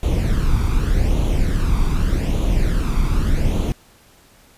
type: noise with flanger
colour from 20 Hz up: brown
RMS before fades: -17 dBFS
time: 0.03-3.72 s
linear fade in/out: 0 ms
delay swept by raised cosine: 0.29 to 0.87 ms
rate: 0.84 Hz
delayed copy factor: +0.6
effects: pink hiss -51 dBFS RMS until 4.57 s + resampled to 32000 Hz